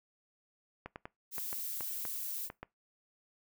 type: clicks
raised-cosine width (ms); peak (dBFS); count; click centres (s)
0.5; -27; 9; 0.86 / 0.959 / 1.055 / 1.382 / 1.529 / 1.808 / 2.052 / 2.501 / 2.63
type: noise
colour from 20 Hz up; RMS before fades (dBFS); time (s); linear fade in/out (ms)
violet; -39; 1.31-2.5; 50
effects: noise-tail reverb RT60 0.2 s tail -22 dB re dry